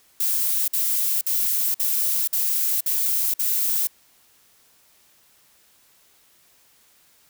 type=noise bursts; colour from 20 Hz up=violet; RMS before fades=-22 dBFS; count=7; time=0.2-3.872 s; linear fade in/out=5 ms; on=480 ms; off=52 ms; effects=white hiss -58 dBFS RMS until 7.29 s